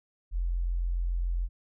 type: tone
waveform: sine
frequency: 43.5 Hz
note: F1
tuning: 6 cents flat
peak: -26 dBFS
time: 0.31-1.49 s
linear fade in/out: 50 ms
effects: none